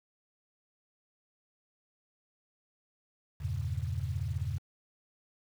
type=chord; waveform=sine; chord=E diminished seventh; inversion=none; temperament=equal with one note detuned; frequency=82.41 / 98 / 116.54 / 137.24 Hz; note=E2 / G2 / Bb2 / Db3; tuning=0 / 0 / 0 / -17 cents; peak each=-36 / -36 / -38 / -38 dBFS; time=3.4-4.59 s; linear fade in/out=20 ms; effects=9-bit